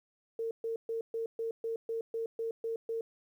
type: tone bursts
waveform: sine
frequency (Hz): 454.9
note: A#4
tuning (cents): -42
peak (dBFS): -32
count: 11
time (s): 0.39-3.01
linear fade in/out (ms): 2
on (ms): 120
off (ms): 130
effects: 11-bit